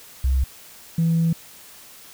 sine tone pair in turn, 65.41 / 165.11 Hz, C2 / E3, 0 / +3 cents, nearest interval octave + major third, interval 1603 cents, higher second, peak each -15 dBFS, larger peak neither, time 0.24-0.44 / 0.98-1.33 s, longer second, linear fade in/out 5 ms, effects tanh soft clip ceiling -13 dBFS + white hiss -45 dBFS RMS until 2.13 s

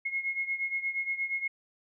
sine beating tone pair, 2160 / 2168.5 Hz, C#7 / C#7, -45 / -39 cents, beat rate 8.5 Hz, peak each -31 / -35 dBFS, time 0.05-1.48 s, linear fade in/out 10 ms, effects none

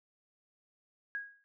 sine tone with exponential decay, 1646 Hz, G#6, 16 cents flat, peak -32 dBFS, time 1.15-1.44 s, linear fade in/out 0 ms, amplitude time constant 62 ms, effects none

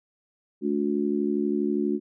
harmonic tone, 72.4 Hz, D2, 24 cents flat, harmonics 3 / 4 / 5, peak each -27 / -27 / -27 dBFS, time 0.61-2 s, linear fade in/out 50 ms, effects none

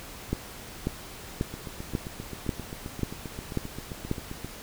two click trains, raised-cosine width 3 ms, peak -13 / -23 dBFS, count 8 / 23, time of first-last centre 0.33-4.114 / 1.54-4.446 s, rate 1.85 / 7.57 Hz, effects pink hiss -43 dBFS RMS until 4.62 s

